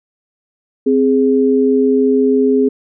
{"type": "tone pair together", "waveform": "sine", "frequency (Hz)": [261.4, 415.3], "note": ["C4", "G#4"], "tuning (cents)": [-1, 0], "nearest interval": "minor sixth", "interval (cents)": 801, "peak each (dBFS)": -12, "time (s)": [0.86, 2.69], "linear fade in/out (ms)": 10, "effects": []}